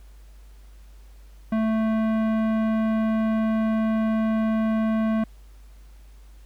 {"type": "tone with tanh clipping", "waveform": "sine", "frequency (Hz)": 220.7, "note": "A3", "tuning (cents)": 5, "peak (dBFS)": -22, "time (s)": [1.52, 5.24], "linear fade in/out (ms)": 5, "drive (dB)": 16, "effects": ["added 50 Hz sine -44 dBFS peak until 6.45 s", "pink hiss -60 dBFS RMS until 6.45 s"]}